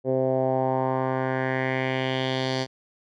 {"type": "tone with low-pass filter sweep", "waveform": "10% pulse", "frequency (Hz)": 130.81, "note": "C3", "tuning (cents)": 0, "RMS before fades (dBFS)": -25, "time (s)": [0.04, 2.67], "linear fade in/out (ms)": 50, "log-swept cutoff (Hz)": [480, 4900], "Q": 2.8, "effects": []}